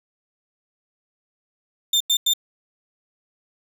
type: tone bursts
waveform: 35% pulse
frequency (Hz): 3595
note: A7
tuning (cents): +36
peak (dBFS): -14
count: 3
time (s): 1.93-2.336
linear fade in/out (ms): 5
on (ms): 74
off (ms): 92
effects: none